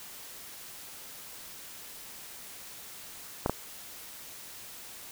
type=clicks; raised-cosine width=1 ms; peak=-12 dBFS; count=2; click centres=3.461 / 3.496 s; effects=white hiss -46 dBFS RMS until 5.11 s